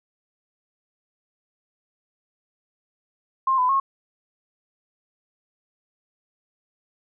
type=tone with pitch steps; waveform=sine; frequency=1060 / 1005 / 1086 Hz; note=C6 / B5 / C#6; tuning=+22 / +30 / -36 cents; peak=-17 dBFS; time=3.47-3.8 s; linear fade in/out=5 ms; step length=110 ms; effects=none